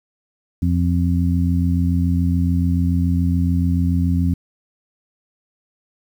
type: harmonic tone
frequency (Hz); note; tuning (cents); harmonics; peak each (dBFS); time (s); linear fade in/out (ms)
87; F2; -6; 1 / 2 / 3; -17 / -20 / -22; 0.62-4.34; 5
effects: 8-bit